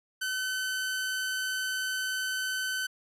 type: tone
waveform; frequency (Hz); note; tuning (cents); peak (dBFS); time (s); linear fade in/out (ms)
sawtooth; 1521; F#6; +47; -26; 0.21-2.87; 10
effects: resampled to 32000 Hz